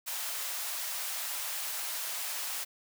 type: high-pass noise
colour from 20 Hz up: white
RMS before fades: -36 dBFS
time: 0.06-2.65 s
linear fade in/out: 20 ms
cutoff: 610 Hz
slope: 24 dB/octave
effects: none

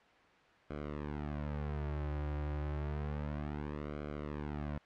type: tone with flanger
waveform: sawtooth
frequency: 74 Hz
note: D2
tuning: 14 cents sharp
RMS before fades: -39 dBFS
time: 0.7-4.78 s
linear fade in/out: 5 ms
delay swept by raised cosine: 1.1 to 4.6 ms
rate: 0.3 Hz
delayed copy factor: -0.9
effects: white hiss -62 dBFS RMS until 4.85 s + low-pass 2000 Hz 12 dB/octave

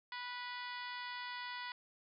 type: harmonic tone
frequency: 491.2 Hz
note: B4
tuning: 9 cents flat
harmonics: 2 / 3 / 4 / 5 / 6 / 7 / 8 / 9 / 10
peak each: -46 / -50 / -47 / -55 / -55 / -52 / -59 / -54 / -58 dBFS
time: 0.12-1.72 s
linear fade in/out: 2 ms
effects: none

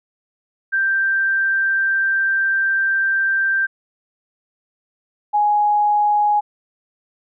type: tone pair in turn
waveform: sine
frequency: 1572 / 832.7 Hz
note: G6 / G#5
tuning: +4 / +4 cents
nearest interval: major seventh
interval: 1100 cents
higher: first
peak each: -15 / -13 dBFS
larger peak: second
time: 0.72-3.67 / 5.33-6.41 s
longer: first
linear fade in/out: 20 ms
effects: none

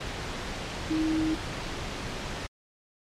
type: tone in noise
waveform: sine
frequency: 315.8 Hz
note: D#4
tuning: 26 cents sharp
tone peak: -24 dBFS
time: 0.9-1.35 s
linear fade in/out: 10 ms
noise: pink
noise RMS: -34 dBFS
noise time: 0-2.47 s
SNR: +7 dB
effects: low-pass 5000 Hz 12 dB/octave + MP3 64 kbps

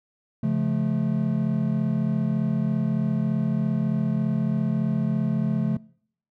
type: chord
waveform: triangle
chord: Db augmented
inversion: none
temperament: just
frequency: 138.59 / 173.24 / 216.5 Hz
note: Db3 / F3 / A3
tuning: 0 / -14 / -28 cents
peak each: -24 / -25 / -22 dBFS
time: 0.43-5.77 s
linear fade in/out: 5 ms
effects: noise-tail reverb RT60 0.6 s tail -23 dB re dry

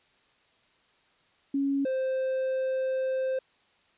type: tone pair in turn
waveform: sine / triangle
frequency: 277.2 / 523.3 Hz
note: C#4 / C5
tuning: 0 / 0 cents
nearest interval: major seventh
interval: 1100 cents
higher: second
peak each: -24 dBFS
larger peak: neither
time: 1.54-1.85 / 1.85-3.39 s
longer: second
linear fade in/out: 5 ms
effects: white hiss -65 dBFS RMS until 3.97 s + resampled to 8000 Hz

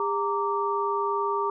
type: tone cluster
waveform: sine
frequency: 404.3 / 924 / 1166 Hz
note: G#4 / A#5 / D6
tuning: -46 / -16 / -13 cents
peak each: -28 dBFS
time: 0-1.5 s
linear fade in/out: 2 ms
effects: none

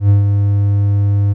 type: tone with ADSR envelope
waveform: triangle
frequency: 101 Hz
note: G#2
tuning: 48 cents flat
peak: -3 dBFS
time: 0-1.34 s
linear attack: 93 ms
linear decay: 140 ms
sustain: -5 dB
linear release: 20 ms
effects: none

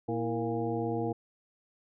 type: harmonic tone with a mistuned harmonic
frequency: 116.54 Hz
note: A#2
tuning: in tune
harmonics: 1 / 2 / 3 / 4 / 6 / 7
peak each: -36 / -37 / -34 / -34 / -39 / -40 dBFS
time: 0.08-1.13 s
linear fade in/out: 10 ms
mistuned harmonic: 3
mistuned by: -98 cents
effects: none

